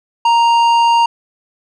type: tone with tanh clipping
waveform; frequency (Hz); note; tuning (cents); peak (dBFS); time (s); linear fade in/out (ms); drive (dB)
sine; 932.3; A#5; 0; -10; 0.25-1.06; 5; 11
effects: none